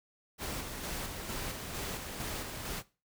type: noise with tremolo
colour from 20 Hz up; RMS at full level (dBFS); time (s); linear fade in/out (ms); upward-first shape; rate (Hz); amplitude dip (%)
pink; -38; 0.38-2.83; 50; square; 2.2; 35
effects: noise-tail reverb RT60 0.3 s tail -18 dB re dry